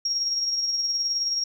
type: tone with tremolo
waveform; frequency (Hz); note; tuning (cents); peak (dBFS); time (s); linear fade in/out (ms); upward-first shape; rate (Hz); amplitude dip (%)
sine; 5588; F8; 0; -20; 0.05-1.44; 5; triangle; 19; 50
effects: tanh soft clip ceiling -16 dBFS